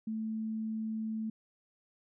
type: tone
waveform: sine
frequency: 220 Hz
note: A3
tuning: in tune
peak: -33 dBFS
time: 0.07-1.3 s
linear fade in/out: 5 ms
effects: none